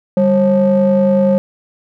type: ring-modulated tone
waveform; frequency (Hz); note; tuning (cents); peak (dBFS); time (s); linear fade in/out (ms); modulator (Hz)
triangle; 171.4; F3; -32; -4; 0.17-1.38; 0; 368
effects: none